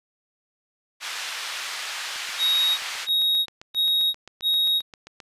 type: band-pass noise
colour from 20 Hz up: white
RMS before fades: -32 dBFS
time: 1-3.08 s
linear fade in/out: 50 ms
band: 1100 to 4100 Hz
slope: 12 dB/octave
type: click train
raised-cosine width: 0.2 ms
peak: -24 dBFS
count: 24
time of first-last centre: 2.16-5.202 s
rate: 7.56 Hz
type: tone bursts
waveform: triangle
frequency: 3774 Hz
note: A#7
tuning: 21 cents sharp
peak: -17 dBFS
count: 4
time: 2.38-4.82 s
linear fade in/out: 50 ms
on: 400 ms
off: 280 ms
effects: resampled to 32000 Hz